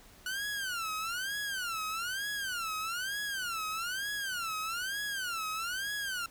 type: tone with vibrato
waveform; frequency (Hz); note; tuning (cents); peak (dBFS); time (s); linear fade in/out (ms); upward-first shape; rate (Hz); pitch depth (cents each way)
sawtooth; 1458; F#6; -26; -30; 0.26-6.26; 2; sine; 1.1; 240
effects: pink hiss -57 dBFS RMS until 6.3 s